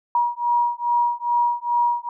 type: beating tone pair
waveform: sine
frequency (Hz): 955 / 957.4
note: A#5 / A#5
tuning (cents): +42 / +46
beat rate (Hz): 2.4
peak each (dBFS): -21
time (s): 0.15-2.09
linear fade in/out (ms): 2
effects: none